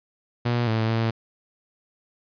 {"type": "tone with pitch steps", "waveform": "sawtooth", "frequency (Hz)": [120.1, 111.4, 113.6], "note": ["B2", "A2", "A#2"], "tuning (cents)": [-48, 22, -44], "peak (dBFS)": -17, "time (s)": [0.45, 1.11], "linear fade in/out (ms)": 10, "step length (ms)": 220, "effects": ["resampled to 11025 Hz"]}